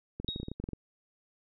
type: clicks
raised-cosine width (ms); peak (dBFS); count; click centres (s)
3; -24; 12; 0.2 / 0.246 / 0.288 / 0.361 / 0.4 / 0.431 / 0.484 / 0.516 / 0.6 / 0.64 / 0.689 / 0.733
type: tone with exponential decay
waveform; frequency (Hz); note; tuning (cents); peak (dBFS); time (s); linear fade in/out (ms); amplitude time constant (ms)
sine; 3770; A#7; +19; -30; 0.28-0.54; 1; 55
effects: none